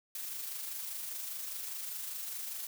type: noise with amplitude modulation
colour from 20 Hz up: blue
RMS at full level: -39 dBFS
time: 0.15-2.67 s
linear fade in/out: 2 ms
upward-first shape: sine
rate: 25 Hz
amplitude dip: 35%
effects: none